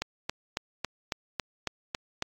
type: click train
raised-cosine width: 0.2 ms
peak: -12 dBFS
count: 9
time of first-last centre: 0.02-2.224 s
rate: 3.63 Hz
effects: AAC 64 kbps